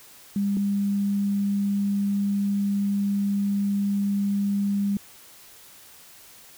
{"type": "tone pair in turn", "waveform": "sine", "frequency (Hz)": [200.7, 200.7], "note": ["G3", "G3"], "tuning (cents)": [41, 41], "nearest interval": "unison", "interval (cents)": 0, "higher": "neither", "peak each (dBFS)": -21, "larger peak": "neither", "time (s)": [[0.36, 0.57], [0.57, 4.97]], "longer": "second", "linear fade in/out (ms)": 2, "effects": ["white hiss -49 dBFS RMS until 6.57 s"]}